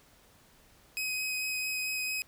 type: tone with vibrato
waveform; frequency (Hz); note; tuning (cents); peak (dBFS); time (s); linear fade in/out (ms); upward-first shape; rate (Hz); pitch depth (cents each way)
sawtooth; 2525; D#7; +25; -28; 0.97-2.22; 0; sine; 4.5; 9
effects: pink hiss -61 dBFS RMS until 2.27 s